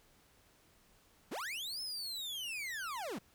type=linear two-way sweep; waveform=40% pulse; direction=up then down; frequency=147.4 to 5274 to 147.4 Hz; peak=-38 dBFS; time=1.31-3.19 s; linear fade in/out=10 ms; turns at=1.81 s; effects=pink hiss -67 dBFS RMS until 3.34 s